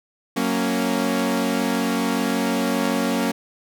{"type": "chord", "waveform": "sawtooth", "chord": "F# major", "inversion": "none", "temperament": "equal with one note detuned", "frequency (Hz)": [185, 231.9, 277.2], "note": ["F#3", "A#3", "C#4"], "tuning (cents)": [0, -9, 0], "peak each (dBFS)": [-23, -19, -20], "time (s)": [0.36, 3.32], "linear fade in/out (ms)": 10, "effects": []}